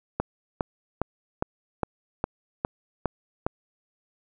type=click train; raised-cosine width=1 ms; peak=-10 dBFS; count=9; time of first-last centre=0.2-3.465 s; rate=2.45 Hz; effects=none